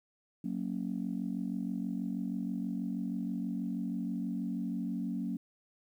sine chord, F# major, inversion none, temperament just, 185 / 231.2 / 277.5 Hz, F#3 / A#3 / C#4, 0 / -14 / +2 cents, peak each -36 / -36 / -38 dBFS, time 0.44-5.37 s, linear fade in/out 5 ms, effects tanh soft clip ceiling -24 dBFS + 11-bit

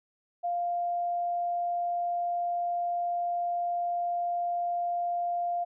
sine tone, 698.5 Hz, F5, in tune, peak -27 dBFS, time 0.43-5.65 s, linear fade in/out 20 ms, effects none

